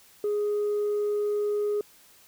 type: tone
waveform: sine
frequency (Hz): 415.3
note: G#4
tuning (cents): 0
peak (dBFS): -22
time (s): 0.24-1.81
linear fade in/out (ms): 2
effects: tanh soft clip ceiling -22 dBFS + white hiss -56 dBFS RMS until 2.27 s